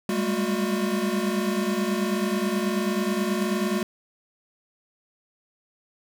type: tone cluster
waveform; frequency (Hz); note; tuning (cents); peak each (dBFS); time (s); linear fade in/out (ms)
square; 195.9 / 205.2 / 225.3 / 360.9; G3 / G#3 / A3 / F#4; -1 / -21 / +41 / -43; -32 / -28 / -30 / -29; 0.09-3.83; 2
effects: none